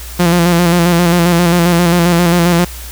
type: tone with vibrato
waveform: sawtooth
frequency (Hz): 172.8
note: F3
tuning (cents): -18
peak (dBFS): -4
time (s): 0.19-2.65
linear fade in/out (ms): 10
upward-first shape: square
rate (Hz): 7.5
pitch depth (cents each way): 40
effects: added 60 Hz sine -27 dBFS peak until 2.91 s + white hiss -31 dBFS RMS until 2.91 s